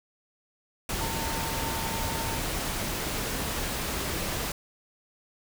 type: tone in noise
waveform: sine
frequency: 905 Hz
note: A5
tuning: 48 cents sharp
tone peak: -36 dBFS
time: 1.01-2.38 s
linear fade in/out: 2 ms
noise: pink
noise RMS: -31 dBFS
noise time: 0.89-4.52 s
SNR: -8 dB
effects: none